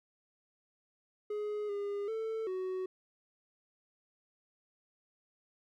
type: tone with pitch steps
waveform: triangle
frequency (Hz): 419 / 405.5 / 444.5 / 372.8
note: G#4 / G#4 / A4 / F#4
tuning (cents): +15 / -41 / +18 / +13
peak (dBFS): -32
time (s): 1.3-2.86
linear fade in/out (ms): 5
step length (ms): 390
effects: none